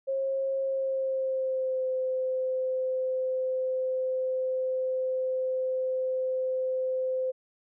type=tone with pitch glide; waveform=sine; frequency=538 to 516.7 Hz; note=C5 to C5; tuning=+48 to -22 cents; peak=-26 dBFS; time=0.07-7.32 s; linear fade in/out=20 ms; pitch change=-70 cents; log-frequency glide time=0.62-1.87 s; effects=none